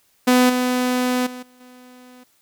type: tone with level steps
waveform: sawtooth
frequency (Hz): 250.5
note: B3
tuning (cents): +25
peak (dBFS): -8 / -14 / -28 / -46 / -39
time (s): 0.27-2.24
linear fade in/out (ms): 10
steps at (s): 0.49 / 1.26 / 1.42 / 1.6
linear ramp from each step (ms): 10
effects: white hiss -61 dBFS RMS until 2.41 s